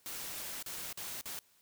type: noise with dropouts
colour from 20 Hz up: white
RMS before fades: -42 dBFS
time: 0.06-1.39 s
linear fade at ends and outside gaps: 0 ms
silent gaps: 0.626-0.662 / 0.927-0.974 / 1.211-1.257 s
effects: white hiss -68 dBFS RMS until 1.61 s